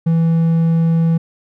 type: tone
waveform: triangle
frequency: 164.81 Hz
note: E3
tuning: in tune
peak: -9 dBFS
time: 0.06-1.18 s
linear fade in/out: 10 ms
effects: none